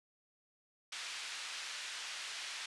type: band-pass noise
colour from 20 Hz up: pink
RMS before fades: -44 dBFS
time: 0.92-2.66 s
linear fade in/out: 5 ms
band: 1900 to 5800 Hz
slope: 12 dB/octave
effects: resampled to 24000 Hz